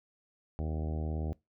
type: harmonic tone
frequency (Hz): 78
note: D#2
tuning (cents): +5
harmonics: 1 / 2 / 3 / 4 / 5 / 6 / 7 / 8 / 9 / 10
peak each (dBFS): -33 / -39 / -43 / -45 / -47 / -49 / -50 / -51 / -52 / -53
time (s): 0.59-1.33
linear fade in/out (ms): 0
effects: noise-tail reverb RT60 0.2 s tail -22 dB re dry